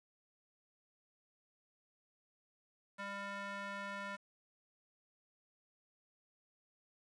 square tone with band-pass filter, 199.6 Hz, G3, 32 cents sharp, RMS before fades -44 dBFS, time 2.98-4.17 s, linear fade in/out 20 ms, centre 1500 Hz, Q 1.5, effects resampled to 22050 Hz + 10-bit

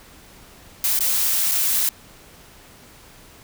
blue noise with dropouts, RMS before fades -20 dBFS, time 0.84-1.89 s, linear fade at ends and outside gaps 1 ms, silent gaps 0.991-1.006 / 1.513-1.517 s, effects pink hiss -47 dBFS RMS until 3.43 s

